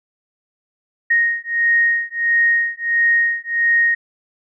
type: beating tone pair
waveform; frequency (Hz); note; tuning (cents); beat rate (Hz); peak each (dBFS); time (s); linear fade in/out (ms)
sine; 1864.7 / 1866.2; A#6 / A#6; 0 / +1; 1.5; -17; 1.1-3.95; 10
effects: none

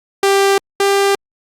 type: tone pair in turn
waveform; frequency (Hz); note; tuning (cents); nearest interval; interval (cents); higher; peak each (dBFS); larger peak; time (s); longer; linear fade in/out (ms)
sawtooth; 393.8 / 397; G4 / G4; +8 / +22; unison; 14; second; -6 / -7; first; 0.23-0.58 / 0.8-1.15; neither; 2
effects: low-pass 12000 Hz 12 dB/octave + Opus 48 kbps

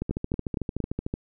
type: two click trains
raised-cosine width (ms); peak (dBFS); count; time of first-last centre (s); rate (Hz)
3; -15 / -15; 4 / 16; 0.11-0.803 / 0.02-1.139; 4.33 / 13.4
effects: none

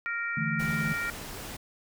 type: harmonic tone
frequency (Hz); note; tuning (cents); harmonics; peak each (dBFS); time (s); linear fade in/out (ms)
466; A#4; -1; 3 / 4 / 5; -32 / -34 / -36; 0.06-1.1; 0
type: chord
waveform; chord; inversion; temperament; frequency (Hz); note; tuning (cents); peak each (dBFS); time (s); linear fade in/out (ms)
sine; D suspended second; none; just; 146.83 / 165.19 / 220.2; D3 / E3 / A3; 0 / +4 / +2; -33; 0.37-0.93; 5
type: noise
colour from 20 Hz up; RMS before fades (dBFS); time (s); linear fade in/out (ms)
pink; -40; 0.59-1.57; 10
effects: none

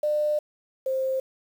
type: tone pair in turn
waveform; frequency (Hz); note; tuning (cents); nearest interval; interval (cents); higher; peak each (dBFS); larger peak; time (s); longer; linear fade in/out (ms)
sine; 600 / 527.1; D5 / C5; +37 / +13; major second; 224; first; -21 / -23; first; 0.03-0.39 / 0.86-1.2; first; 5
effects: 8-bit

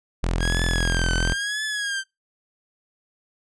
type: tone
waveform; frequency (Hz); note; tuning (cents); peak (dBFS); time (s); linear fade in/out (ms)
sawtooth; 42.6; F1; -42; -17; 0.23-1.33; 0
type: tone with vibrato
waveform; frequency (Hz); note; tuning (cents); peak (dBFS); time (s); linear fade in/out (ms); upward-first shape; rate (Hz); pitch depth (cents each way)
sawtooth; 1621; G#6; -42; -21; 0.39-2.04; 50; triangle; 1; 120
effects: noise-tail reverb RT60 0.2 s tail -25 dB re dry + resampled to 22050 Hz

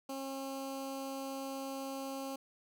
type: tone with notch filter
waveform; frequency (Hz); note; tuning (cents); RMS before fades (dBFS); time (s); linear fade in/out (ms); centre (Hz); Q
15% pulse; 270.4; C#4; -43; -41; 0.09-2.36; 5; 1900; 0.99
effects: none

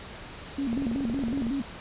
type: tone with vibrato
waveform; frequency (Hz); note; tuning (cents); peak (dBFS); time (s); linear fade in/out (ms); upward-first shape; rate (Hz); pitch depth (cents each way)
sine; 253.2; B3; +43; -26; 0.58-1.62; 5; square; 5.4; 160
type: click train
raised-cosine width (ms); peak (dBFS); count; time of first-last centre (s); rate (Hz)
2; -21; 17; 0.73-1.467; 21.7
effects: pink hiss -42 dBFS RMS until 1.8 s + resampled to 8000 Hz

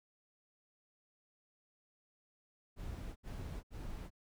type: noise bursts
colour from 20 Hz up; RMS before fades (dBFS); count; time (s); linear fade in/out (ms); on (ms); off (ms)
brown; -44; 3; 2.76-4.104; 50; 400; 72
effects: none

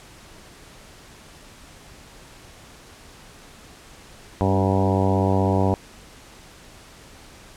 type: harmonic tone with a mistuned harmonic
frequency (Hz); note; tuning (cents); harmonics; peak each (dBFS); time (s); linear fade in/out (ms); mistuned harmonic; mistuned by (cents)
96.3; G2; -30; 1 / 2 / 3 / 4 / 5 / 6 / 7 / 8 / 9 / 10; -21 / -24 / -26 / -27 / -28 / -29 / -29 / -30 / -31 / -31; 4.41-5.74; 0; 3; -20
effects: pink hiss -46 dBFS RMS until 7.56 s + low-pass 10000 Hz 12 dB/octave

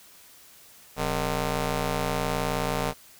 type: ring-modulated tone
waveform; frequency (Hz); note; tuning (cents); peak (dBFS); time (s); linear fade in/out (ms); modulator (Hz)
10% pulse; 146.2; D3; -7; -14; 0.96-2.94; 50; 322
effects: white hiss -52 dBFS RMS until 3.19 s

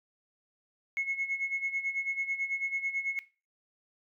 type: tone with tremolo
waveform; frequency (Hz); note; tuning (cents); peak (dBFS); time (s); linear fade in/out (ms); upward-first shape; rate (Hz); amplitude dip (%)
sine; 2181; C#7; -29; -26; 0.97-3.19; 0; sine; 9.1; 70
effects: noise-tail reverb RT60 0.3 s tail -18 dB re dry + tanh soft clip ceiling -23 dBFS

